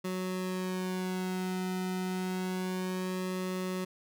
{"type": "tone with flanger", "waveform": "sawtooth", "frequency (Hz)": 184.8, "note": "F#3", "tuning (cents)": -2, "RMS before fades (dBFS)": -34, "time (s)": [0.04, 3.85], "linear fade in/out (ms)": 10, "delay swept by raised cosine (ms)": [1.3, 1.8], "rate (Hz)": 0.28, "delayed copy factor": -0.85, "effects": []}